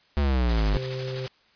square exponential sweep, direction down, 73.8 to 48.26 Hz, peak -21 dBFS, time 0.17-0.77 s, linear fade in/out 0 ms
white noise with tremolo, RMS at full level -34 dBFS, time 0.49-1.28 s, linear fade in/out 0 ms, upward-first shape square, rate 12 Hz, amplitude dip 35%
harmonic tone, 130 Hz, C3, 11 cents flat, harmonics 1 / 3 / 4, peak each -31 / -35 / -36 dBFS, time 0.73-1.27 s, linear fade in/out 10 ms
effects white hiss -61 dBFS RMS until 1.55 s + resampled to 11025 Hz

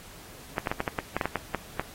clicks, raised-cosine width 0.5 ms, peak -12 dBFS, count 12, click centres 0.582 / 0.672 / 0.715 / 0.804 / 0.878 / 0.988 / 1.166 / 1.212 / 1.256 / 1.357 / 1.547 / 1.796 s, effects pink hiss -48 dBFS RMS until 1.94 s + AAC 48 kbps

